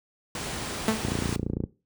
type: band-stop noise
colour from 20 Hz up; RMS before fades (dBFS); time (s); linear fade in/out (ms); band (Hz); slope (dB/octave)
pink; -33; 0.35-1.36; 2; 11000 to 16000; 96
type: tone with exponential decay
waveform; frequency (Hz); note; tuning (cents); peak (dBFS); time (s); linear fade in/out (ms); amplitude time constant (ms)
sawtooth; 220; A3; 0; -14; 0.88-1.09; 2; 44
type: click train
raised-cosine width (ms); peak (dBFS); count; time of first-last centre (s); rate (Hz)
3; -14; 18; 1.05-1.638; 28.9
effects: noise-tail reverb RT60 0.3 s tail -19 dB re dry + high-pass 60 Hz 12 dB/octave